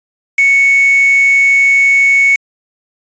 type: tone with quantisation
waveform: sine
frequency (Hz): 2217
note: C#7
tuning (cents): 0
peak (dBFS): -6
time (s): 0.38-2.36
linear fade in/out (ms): 5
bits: 3
effects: resampled to 16000 Hz